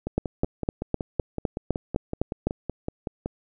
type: two click trains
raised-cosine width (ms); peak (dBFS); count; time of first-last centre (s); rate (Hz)
2; -9 / -15; 10 / 18; 0.18-2.47 / 0.07-3.259; 3.93 / 5.33
effects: none